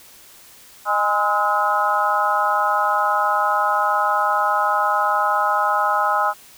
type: harmonic tone with a mistuned harmonic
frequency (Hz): 205.8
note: G#3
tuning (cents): -16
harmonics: 3 / 4 / 5 / 6 / 7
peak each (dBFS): -26 / -21 / -23 / -20 / -26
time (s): 0.85-6.34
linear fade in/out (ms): 50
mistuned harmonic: 6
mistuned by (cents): +60
effects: white hiss -46 dBFS RMS until 6.57 s

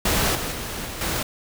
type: noise with level steps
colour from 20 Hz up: pink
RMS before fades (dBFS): -21 / -28 / -31 / -33 / -25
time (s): 0.05-1.23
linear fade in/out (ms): 5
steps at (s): 0.35 / 0.52 / 0.85 / 1.01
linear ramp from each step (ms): 2
effects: none

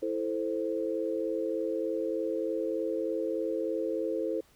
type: chord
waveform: sine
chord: A minor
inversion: second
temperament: equal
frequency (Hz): 329.6 / 440 / 523.3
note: E4 / A4 / C5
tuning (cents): 0 / 0 / 0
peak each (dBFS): -33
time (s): 0.02-4.41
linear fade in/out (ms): 10
effects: pink hiss -63 dBFS RMS until 4.55 s

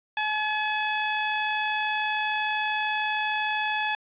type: tone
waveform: 15% pulse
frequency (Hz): 853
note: G#5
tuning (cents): +46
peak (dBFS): -18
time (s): 0.17-3.95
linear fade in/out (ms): 2
effects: resampled to 8000 Hz + 9-bit

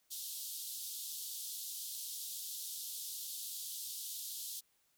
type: band-pass noise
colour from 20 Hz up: white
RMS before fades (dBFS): -44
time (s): 0.1-4.61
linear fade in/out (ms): 20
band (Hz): 3300 to 16000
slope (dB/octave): 48
effects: white hiss -75 dBFS RMS until 4.97 s

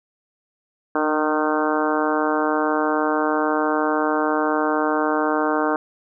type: harmonic tone with a mistuned harmonic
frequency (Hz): 153.7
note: D#3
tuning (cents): -21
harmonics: 2 / 3 / 4 / 5 / 6 / 7 / 8 / 9 / 10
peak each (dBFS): -23 / -25 / -26 / -27 / -28 / -28 / -29 / -30 / -30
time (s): 0.95-5.76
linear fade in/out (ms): 2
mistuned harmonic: 2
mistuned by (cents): -22
effects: none

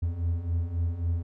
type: beating tone pair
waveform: triangle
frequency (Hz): 82.41 / 86.11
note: E2 / F2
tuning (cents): 0 / -24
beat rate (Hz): 3.7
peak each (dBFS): -30 / -25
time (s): 0.02-1.23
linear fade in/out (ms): 10
effects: none

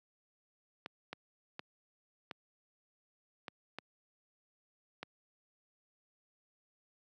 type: clicks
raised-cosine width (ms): 0.3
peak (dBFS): -25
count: 7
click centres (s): 0.861 / 1.13 / 1.594 / 2.312 / 3.482 / 3.786 / 5.03
effects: high-pass 150 Hz 12 dB/octave

